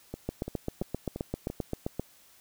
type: two click trains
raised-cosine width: 2 ms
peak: -22 / -17 dBFS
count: 5 / 14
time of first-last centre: 0.14-1.501 / 0.29-1.996 s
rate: 2.94 / 7.62 Hz
effects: white hiss -59 dBFS RMS until 2.4 s